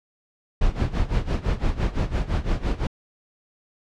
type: noise with tremolo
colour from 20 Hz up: brown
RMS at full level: -20 dBFS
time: 0.61-2.87 s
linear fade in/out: 5 ms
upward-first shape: sine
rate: 5.9 Hz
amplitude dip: 85%
effects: low-pass 5000 Hz 12 dB/octave